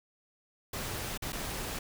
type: noise with dropouts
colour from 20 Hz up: pink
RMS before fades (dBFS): -37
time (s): 0.73-1.79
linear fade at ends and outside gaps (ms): 5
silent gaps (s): 1.176-1.221 / 1.323-1.328
effects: none